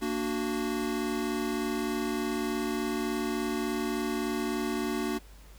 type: chord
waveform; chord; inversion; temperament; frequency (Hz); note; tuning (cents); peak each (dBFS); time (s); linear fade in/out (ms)
square; Bb augmented; none; equal with one note detuned; 230.3 / 293.7 / 370; Bb3 / D4 / F#4; -21 / 0 / 0; -34; 0.01-5.19; 20
effects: added 50 Hz sine -49 dBFS peak until 5.58 s + pink hiss -57 dBFS RMS until 5.58 s